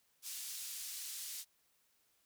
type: band-pass noise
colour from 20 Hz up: pink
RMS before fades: -45 dBFS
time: 0.22-1.45 s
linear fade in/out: 50 ms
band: 5000 to 16000 Hz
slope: 12 dB/octave
effects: white hiss -75 dBFS RMS until 2.25 s